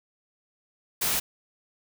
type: noise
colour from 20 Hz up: white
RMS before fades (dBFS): -26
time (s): 1.01-1.2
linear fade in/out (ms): 10
effects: none